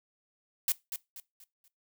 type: noise with echo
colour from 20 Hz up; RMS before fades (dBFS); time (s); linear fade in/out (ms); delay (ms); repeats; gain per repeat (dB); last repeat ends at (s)
blue; -27; 0.68-0.72; 2; 240; 4; -9; 1.68
effects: noise-tail reverb RT60 0.2 s tail -20 dB re dry